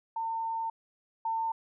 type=tone pair in turn; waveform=sine; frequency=905 / 901.5 Hz; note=A5 / A5; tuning=+48 / +42 cents; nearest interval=unison; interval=6 cents; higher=first; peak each=-30 / -28 dBFS; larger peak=second; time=0.16-0.7 / 1.25-1.52 s; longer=first; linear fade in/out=5 ms; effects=none